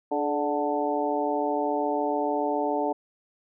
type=harmonic tone with a mistuned harmonic; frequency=147.2 Hz; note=D3; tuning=4 cents sharp; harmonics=2 / 3 / 4 / 5 / 6; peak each=-30 / -30 / -30 / -30 / -30 dBFS; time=0.11-2.93 s; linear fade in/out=10 ms; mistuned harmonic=3; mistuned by=-52 cents; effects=none